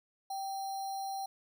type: tone with sample-and-hold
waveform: sine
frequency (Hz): 779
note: G5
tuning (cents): -11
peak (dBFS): -35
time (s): 0.3-1.26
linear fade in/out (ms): 5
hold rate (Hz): 4900
effects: none